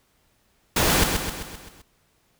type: noise with echo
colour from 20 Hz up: pink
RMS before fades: -20 dBFS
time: 0.76-1.04 s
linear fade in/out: 5 ms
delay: 130 ms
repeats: 6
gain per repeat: -5 dB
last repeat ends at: 1.82 s
effects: pink hiss -65 dBFS RMS until 2.39 s